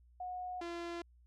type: tone pair in turn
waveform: sine / sawtooth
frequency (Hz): 728 / 342.3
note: F#5 / F4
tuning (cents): -28 / -35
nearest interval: octave + minor second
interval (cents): 1307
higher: first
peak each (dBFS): -39 / -36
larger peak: second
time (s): 0.2-0.61 / 0.61-1.02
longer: neither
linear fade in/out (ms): 5
effects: added 60 Hz sine -61 dBFS peak until 1.26 s + low-pass 5000 Hz 12 dB/octave